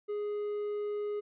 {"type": "tone", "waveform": "triangle", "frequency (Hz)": 415.3, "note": "G#4", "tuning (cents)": 0, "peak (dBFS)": -30, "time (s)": [0.08, 1.21], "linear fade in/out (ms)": 20, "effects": ["resampled to 8000 Hz"]}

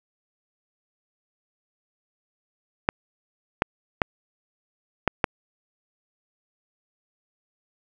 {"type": "clicks", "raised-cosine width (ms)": 0.5, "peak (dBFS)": -3, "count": 5, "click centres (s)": [2.889, 3.621, 4.018, 5.077, 5.242], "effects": []}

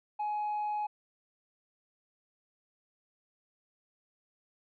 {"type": "tone with tanh clipping", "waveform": "triangle", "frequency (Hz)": 840, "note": "G#5", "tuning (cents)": 19, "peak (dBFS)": -31, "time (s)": [0.19, 0.87], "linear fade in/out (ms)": 10, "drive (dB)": 6, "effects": []}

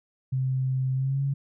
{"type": "tone with pitch glide", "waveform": "sine", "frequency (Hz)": [130.81, 138.43], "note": ["C3", "C#3"], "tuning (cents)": [0, -2], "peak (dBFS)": -23, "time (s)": [0.32, 1.34], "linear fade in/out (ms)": 10, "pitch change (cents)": 98, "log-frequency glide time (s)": [0.94, 1.22], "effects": []}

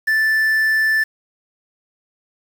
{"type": "tone with quantisation", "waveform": "triangle", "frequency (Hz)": 1760, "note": "A6", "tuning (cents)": 0, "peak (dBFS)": -12, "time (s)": [0.07, 1.04], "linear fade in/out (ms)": 10, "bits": 6, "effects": []}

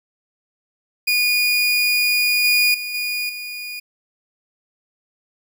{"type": "tone with level steps", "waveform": "30% pulse", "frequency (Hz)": 2448, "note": "D#7", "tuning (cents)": -29, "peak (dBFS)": [-13, -11, -23, -19, -26], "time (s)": [1.07, 3.8], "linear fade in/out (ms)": 10, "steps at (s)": [2.44, 2.74, 2.94, 3.29], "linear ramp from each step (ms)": 5, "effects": []}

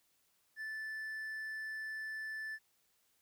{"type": "tone", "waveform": "triangle", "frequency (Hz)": 1754, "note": "A6", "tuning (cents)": -6, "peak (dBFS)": -38, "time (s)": [0.56, 2.59], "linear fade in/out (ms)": 50, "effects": ["white hiss -75 dBFS RMS until 3.21 s"]}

